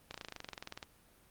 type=slowing click train; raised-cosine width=0.2 ms; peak=-25 dBFS; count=18; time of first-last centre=0.11-0.828 s; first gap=33 ms; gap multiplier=1.03; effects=pink hiss -65 dBFS RMS until 1.3 s + Opus 32 kbps